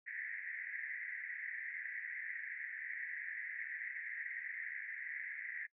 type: band-pass noise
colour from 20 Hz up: white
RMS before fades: -45 dBFS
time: 0.06-5.67 s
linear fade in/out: 20 ms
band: 1700 to 2100 Hz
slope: 96 dB/octave
effects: noise-tail reverb RT60 0.1 s tail -21 dB re dry